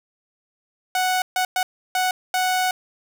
sawtooth tone bursts at uneven times, 740 Hz, F#5, in tune, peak -15 dBFS, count 5, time 0.95-1.22 / 1.36-1.45 / 1.56-1.63 / 1.95-2.11 / 2.34-2.71 s, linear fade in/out 2 ms, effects none

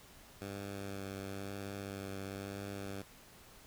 10% pulse tone with vibrato, 98.5 Hz, G2, 9 cents sharp, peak -33 dBFS, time 0.41-3.02 s, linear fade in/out 5 ms, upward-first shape sine, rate 1 Hz, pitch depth 21 cents each way, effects pink hiss -58 dBFS RMS until 3.66 s

